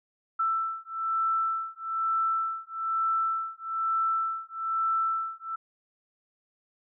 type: beating tone pair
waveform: sine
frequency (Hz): 1328 / 1329.1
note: E6 / E6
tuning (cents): +12 / +14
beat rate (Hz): 1.1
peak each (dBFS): -29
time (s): 0.39-5.56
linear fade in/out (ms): 10
effects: none